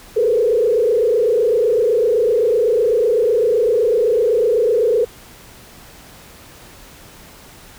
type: tone with frequency modulation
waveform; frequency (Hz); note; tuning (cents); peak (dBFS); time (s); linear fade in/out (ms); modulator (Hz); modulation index
sine; 457.5; A#4; -32; -12; 0.16-5.05; 10; 27.9; 1.6
effects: pink hiss -42 dBFS RMS until 7.78 s